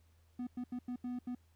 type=tone bursts at uneven times; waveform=triangle; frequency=246.9 Hz; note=B3; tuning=in tune; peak=-35 dBFS; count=6; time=0.39-0.47 / 0.57-0.64 / 0.72-0.79 / 0.88-0.96 / 1.04-1.19 / 1.27-1.35 s; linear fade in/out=5 ms; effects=added 82 Hz sine -65 dBFS peak until 1.55 s + pink hiss -75 dBFS RMS until 1.55 s